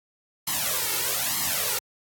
white noise with flanger, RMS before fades -26 dBFS, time 0.47-1.79 s, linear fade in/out 5 ms, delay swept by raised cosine 0.96 to 2.26 ms, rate 1.1 Hz, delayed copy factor +1, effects high-pass 100 Hz 12 dB/octave + AAC 64 kbps

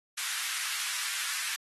pink high-pass noise, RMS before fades -34 dBFS, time 0.17-1.56 s, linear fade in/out 10 ms, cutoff 1400 Hz, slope 24 dB/octave, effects AAC 32 kbps

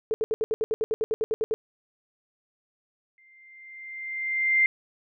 sine tone bursts, 440 Hz, A4, in tune, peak -22 dBFS, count 15, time 0.11-1.54 s, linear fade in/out 0 ms, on 30 ms, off 70 ms
sine tone with exponential growth, 2093 Hz, C7, in tune, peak -16 dBFS, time 3.18-4.66 s, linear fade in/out 1 ms, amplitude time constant 320 ms
effects none

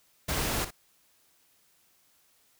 pink noise with echo, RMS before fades -30 dBFS, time 0.28-0.65 s, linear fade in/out 10 ms, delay 59 ms, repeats 1, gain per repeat -12 dB, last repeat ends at 0.709 s, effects white hiss -66 dBFS RMS until 2.59 s

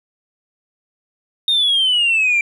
sine exponential sweep, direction down, 3712 to 2338 Hz, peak -11 dBFS, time 1.48-2.41 s, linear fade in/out 2 ms, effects tanh soft clip ceiling -10 dBFS

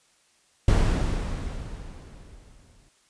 brown noise with exponential decay, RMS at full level -18 dBFS, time 0.68-2.89 s, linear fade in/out 2 ms, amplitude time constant 480 ms, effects white hiss -63 dBFS RMS until 3.09 s + resampled to 22050 Hz

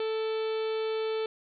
harmonic tone with a mistuned harmonic, 440 Hz, A4, in tune, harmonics 1 / 2 / 3 / 4 / 5 / 6 / 7 / 8 / 9 / 10, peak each -28 / -43 / -43 / -50 / -47 / -48 / -48 / -47 / -54 / -51 dBFS, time 0-1.26 s, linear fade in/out 2 ms, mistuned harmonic 5, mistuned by +63 cents, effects none

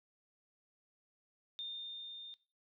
sine tone with level ramp, 3628 Hz, A#7, 48 cents flat, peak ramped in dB -39 to -46 dBFS, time 1.59-2.34 s, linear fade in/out 0 ms, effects noise-tail reverb RT60 0.3 s tail -17 dB re dry

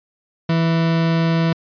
40% pulse tone, 164.81 Hz, E3, in tune, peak -14 dBFS, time 0.49-1.53 s, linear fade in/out 5 ms, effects resampled to 11025 Hz

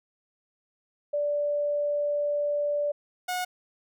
sine / sawtooth tone pair in turn, 584 / 727.1 Hz, D5 / F#5, -10 / -30 cents, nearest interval major third, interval 380 cents, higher second, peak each -24 dBFS, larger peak neither, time 1.13-2.92 / 3.28-3.45 s, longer first, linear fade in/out 10 ms, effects none

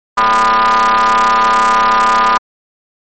45% pulse ring-modulated tone, 109.3 Hz, A2, 11 cents flat, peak -5 dBFS, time 0.17-2.38 s, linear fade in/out 10 ms, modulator 1110 Hz, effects MP3 32 kbps

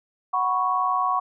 sine chord, F# suspended fourth, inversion none, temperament equal, 740 / 987.8 / 1108.7 Hz, F#5 / B5 / C#6, 0 / 0 / 0 cents, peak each -26 / -27 / -22 dBFS, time 0.33-1.2 s, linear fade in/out 10 ms, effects none

